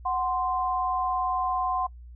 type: tone pair together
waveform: sine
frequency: 740 / 1042.3 Hz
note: F#5 / C6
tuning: 0 / -7 cents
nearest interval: tritone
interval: 593 cents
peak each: -27 dBFS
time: 0.05-1.87 s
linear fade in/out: 10 ms
effects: noise-tail reverb RT60 0.1 s tail -22 dB re dry + added 60 Hz sine -42 dBFS peak until 2.15 s